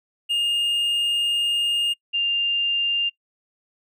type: tone pair in turn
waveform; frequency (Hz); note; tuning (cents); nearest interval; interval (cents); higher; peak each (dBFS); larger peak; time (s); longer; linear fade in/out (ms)
triangle / sine; 2830 / 2799; F7 / F7; +22 / +3; unison; 19; first; -18 / -19; first; 0.29-1.94 / 2.13-3.1; first; 20
effects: noise-tail reverb RT60 0.1 s tail -24 dB re dry